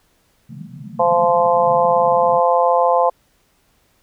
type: band-pass noise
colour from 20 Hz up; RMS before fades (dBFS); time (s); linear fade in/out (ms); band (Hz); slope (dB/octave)
pink; -34; 0.49-2.4; 5; 130 to 230; 96
type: harmonic tone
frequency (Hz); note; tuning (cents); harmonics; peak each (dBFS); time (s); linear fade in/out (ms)
173; F3; -16; 3 / 4 / 5 / 6; -16 / -17 / -18 / -19; 0.99-3.1; 10
effects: pink hiss -60 dBFS RMS until 4.02 s